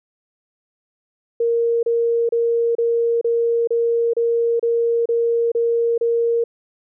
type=tone bursts; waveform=sine; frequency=466.2 Hz; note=A#4; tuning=in tune; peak=-15 dBFS; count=11; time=1.4-6.44 s; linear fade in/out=5 ms; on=430 ms; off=31 ms; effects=none